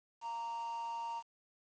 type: tone with amplitude modulation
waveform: triangle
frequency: 927 Hz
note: A#5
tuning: 10 cents flat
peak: -34 dBFS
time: 0.21-1.23 s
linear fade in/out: 50 ms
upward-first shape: sine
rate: 232 Hz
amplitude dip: 45%
effects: resampled to 16000 Hz + 10-bit